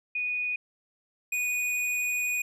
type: tone pair in turn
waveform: sine / square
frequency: 2472 / 2472 Hz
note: D#7 / D#7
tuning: -12 / -12 cents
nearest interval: unison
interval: 0 cents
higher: neither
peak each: -27 dBFS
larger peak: neither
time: 0.15-0.56 / 1.32-2.42 s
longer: second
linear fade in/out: 5 ms
effects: resampled to 32000 Hz